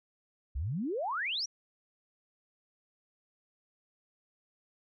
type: exponential sweep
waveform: sine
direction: up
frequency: 58.27 to 5980 Hz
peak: -31 dBFS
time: 0.55-1.46 s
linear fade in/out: 10 ms
effects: none